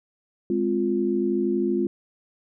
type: chord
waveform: sine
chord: F minor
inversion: first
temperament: equal with one note detuned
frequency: 207.7 / 260.3 / 349.2 Hz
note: Ab3 / C4 / F4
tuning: 0 / -9 / 0 cents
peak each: -26 / -27 / -23 dBFS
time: 0.5-1.87 s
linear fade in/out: 2 ms
effects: none